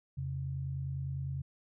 sine tone pair together, 85 / 134.93 Hz, F2 / C#3, -46 / -46 cents, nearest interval minor sixth, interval 800 cents, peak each -40 / -35 dBFS, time 0.17-1.42 s, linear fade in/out 10 ms, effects none

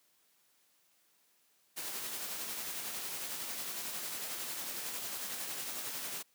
white noise with tremolo, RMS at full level -39 dBFS, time 1.76-6.23 s, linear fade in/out 20 ms, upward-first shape sine, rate 11 Hz, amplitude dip 30%, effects white hiss -71 dBFS RMS until 6.34 s + high-pass 150 Hz 12 dB/octave

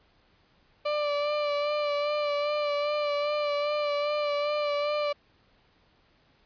35% pulse tone with vibrato, 587.3 Hz, D5, in tune, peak -24 dBFS, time 0.85-5.13 s, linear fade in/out 10 ms, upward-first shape sine, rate 2.5 Hz, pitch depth 27 cents each way, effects pink hiss -64 dBFS RMS until 6.45 s + resampled to 11025 Hz

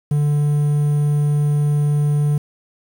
triangle tone with quantisation, 146.9 Hz, D3, 1 cent sharp, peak -12 dBFS, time 0.11-2.38 s, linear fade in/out 5 ms, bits 7, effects none

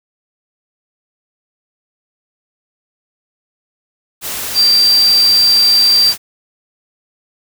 sine tone in noise, 4699 Hz, D8, in tune, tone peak -7 dBFS, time 4.54-6.14 s, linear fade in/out 50 ms, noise white, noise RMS -22 dBFS, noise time 4.21-6.18 s, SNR +12 dB, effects none

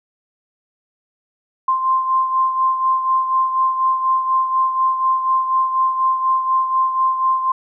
sine beating tone pair, 1046.5 / 1050.6 Hz, C6 / C6, 0 / +7 cents, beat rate 4.1 Hz, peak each -15 / -23 dBFS, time 1.68-7.52 s, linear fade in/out 5 ms, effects none

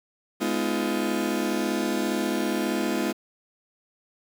35% pulse chord, F half-diminished seventh, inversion first, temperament just, 209.5 / 251.4 / 314.3 / 349.2 Hz, Ab3 / Cb4 / Eb4 / F4, +15 / +31 / +18 / 0 cents, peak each -28 dBFS, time 0.4-3.13 s, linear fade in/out 20 ms, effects 9-bit

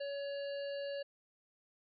harmonic tone with a mistuned harmonic, 563 Hz, C#5, 27 cents sharp, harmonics 1 / 3 / 5 / 7 / 8, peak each -38 / -51 / -52 / -58 / -54 dBFS, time 0-1.03 s, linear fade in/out 10 ms, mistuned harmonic 7, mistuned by +47 cents, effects none

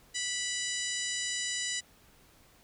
harmonic tone with a mistuned harmonic, 985 Hz, B5, 5 cents flat, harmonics 2 / 3 / 4 / 5 / 6 / 7 / 8 / 9, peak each -38 / -39 / -40 / -41 / -42 / -37 / -44 / -44 dBFS, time 0.14-1.81 s, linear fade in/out 20 ms, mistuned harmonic 7, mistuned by +49 cents, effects pink hiss -61 dBFS RMS until 2.63 s

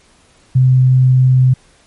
sine tone, 128.8 Hz, C3, 27 cents flat, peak -6 dBFS, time 0.55-1.54 s, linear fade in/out 10 ms, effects pink hiss -50 dBFS RMS until 1.86 s + MP3 48 kbps

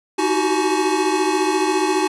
square tone cluster, 314.6 / 366.6 / 381.1 / 851 Hz, D#4 / F#4 / G4 / G#5, +19 / -16 / -49 / +42 cents, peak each -23 dBFS, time 0.18-2.08 s, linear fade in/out 10 ms, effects resampled to 24000 Hz

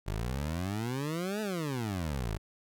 20% pulse exponential two-way sweep, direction up then down, 48.29 to 220 to 48.29 Hz, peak -27 dBFS, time 0.06-2.38 s, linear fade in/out 20 ms, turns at 1.41 s, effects none

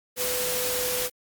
sine tone in noise, 498.9 Hz, B4, 17 cents sharp, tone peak -30 dBFS, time 0.16-1.1 s, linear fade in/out 50 ms, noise white, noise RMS -28 dBFS, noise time 0.16-1.1 s, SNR -5 dB, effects Opus 48 kbps

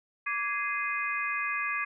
harmonic tone with a mistuned harmonic, 415.3 Hz, G#4, in tune, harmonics 3 / 4 / 5 / 6, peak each -34 / -34 / -34 / -34 dBFS, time 0.26-1.85 s, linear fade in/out 10 ms, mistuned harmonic 3, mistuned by -120 cents, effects none

